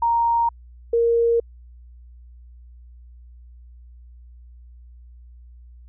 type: tone pair in turn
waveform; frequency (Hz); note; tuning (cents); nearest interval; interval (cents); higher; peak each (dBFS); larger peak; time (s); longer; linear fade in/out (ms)
sine; 932.3 / 466.1; A#5 / A#4; 0 / 0; octave; 1200; first; -16 / -15; second; 0.02-0.49 / 0.93-1.4; neither; 5
effects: added 60 Hz sine -42 dBFS peak until 5.88 s